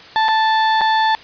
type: tone with dropouts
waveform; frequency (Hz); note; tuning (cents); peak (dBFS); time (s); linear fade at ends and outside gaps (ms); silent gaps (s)
35% pulse; 880; A5; 0; -11; 0.16-1.15; 0; 0.283-0.287 / 0.81-0.815
effects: white hiss -39 dBFS RMS until 1.23 s + resampled to 11025 Hz